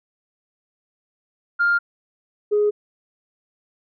sine tone pair in turn, 1402 / 416.8 Hz, F6 / G#4, +6 / +6 cents, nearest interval octave + major sixth, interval 2100 cents, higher first, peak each -14 dBFS, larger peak neither, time 1.59-1.79 / 2.51-2.71 s, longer neither, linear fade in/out 20 ms, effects tanh soft clip ceiling -11 dBFS

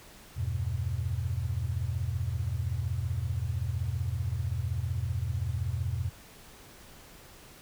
sine chord, E minor, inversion none, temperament equal, 82.41 / 98 / 123.47 Hz, E2 / G2 / B2, 0 / 0 / 0 cents, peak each -33 dBFS, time 0.36-6.1 s, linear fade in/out 20 ms, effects pink hiss -52 dBFS RMS until 7.61 s

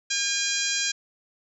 harmonic tone, 809 Hz, G#5, 46 cents flat, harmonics 2 / 3 / 4 / 5 / 6 / 7 / 8 / 9, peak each -32 / -32 / -32 / -32 / -32 / -32 / -32 / -32 dBFS, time 0.1-0.92 s, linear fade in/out 10 ms, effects none

